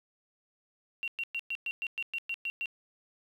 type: tone bursts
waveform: sine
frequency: 2749 Hz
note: F7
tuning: 28 cents flat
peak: -31 dBFS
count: 11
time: 1.03-2.658 s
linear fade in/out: 0 ms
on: 48 ms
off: 110 ms
effects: 10-bit